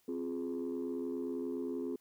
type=chord; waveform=sine; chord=F minor; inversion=second; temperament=just; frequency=261.9 / 349.2 / 419.1 Hz; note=C4 / F4 / Ab4; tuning=+2 / 0 / +16 cents; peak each=-37 / -39 / -39 dBFS; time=0.08-1.96 s; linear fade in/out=5 ms; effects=tanh soft clip ceiling -30 dBFS + white hiss -72 dBFS RMS until 2 s